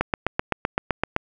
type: click train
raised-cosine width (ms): 0.5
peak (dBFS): -5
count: 10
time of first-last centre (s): 0.01-1.164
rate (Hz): 7.8
effects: none